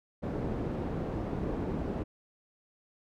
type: low-pass noise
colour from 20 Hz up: white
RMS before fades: -34 dBFS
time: 0.22-2.04 s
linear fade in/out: 20 ms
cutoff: 370 Hz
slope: 12 dB/octave
effects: none